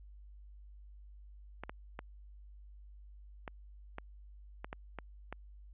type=clicks; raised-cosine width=0.5 ms; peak=-26 dBFS; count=9; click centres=1.636 / 1.695 / 1.991 / 3.478 / 3.984 / 4.645 / 4.729 / 4.987 / 5.326 s; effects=added 50 Hz sine -51 dBFS peak until 5.73 s + resampled to 8000 Hz